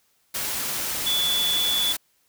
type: tone in noise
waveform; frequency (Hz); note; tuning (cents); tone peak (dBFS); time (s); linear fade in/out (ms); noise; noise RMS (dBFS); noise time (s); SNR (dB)
sine; 3444; A7; -38; -21; 1.06-1.93; 10; white; -28; 0.34-1.97; +4
effects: white hiss -66 dBFS RMS until 2.28 s